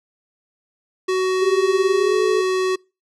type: tone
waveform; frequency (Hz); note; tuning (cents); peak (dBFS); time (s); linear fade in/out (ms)
square; 373.6; F#4; +17; -18; 1.08-2.76; 10
type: tone with pitch glide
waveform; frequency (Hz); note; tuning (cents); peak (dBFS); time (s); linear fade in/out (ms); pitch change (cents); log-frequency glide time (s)
sine; 392 to 427.5; G4 to A4; 0 to -50; -18; 1.41-2.42; 20; +150; 1.87-2.21
effects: noise-tail reverb RT60 0.3 s tail -26 dB re dry + low-pass 7000 Hz 12 dB/octave